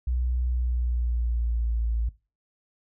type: tone with pitch glide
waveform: sine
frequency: 61.74 to 56.62 Hz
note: B1 to A#1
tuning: 0 to -50 cents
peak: -23 dBFS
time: 0.07-2.09 s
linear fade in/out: 5 ms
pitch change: -150 cents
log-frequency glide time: 0.47-1.85 s
effects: noise-tail reverb RT60 0.3 s tail -19 dB re dry